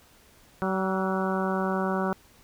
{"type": "harmonic tone with a mistuned harmonic", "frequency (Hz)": 190, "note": "F#3", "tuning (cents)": 46, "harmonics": [1, 2, 3, 4, 5, 6, 7, 8], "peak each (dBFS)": [-28, -31, -33, -34, -35, -36, -36, -37], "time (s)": [0.62, 2.13], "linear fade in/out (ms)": 0, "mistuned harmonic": 8, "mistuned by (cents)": -53, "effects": ["pink hiss -57 dBFS RMS until 2.43 s"]}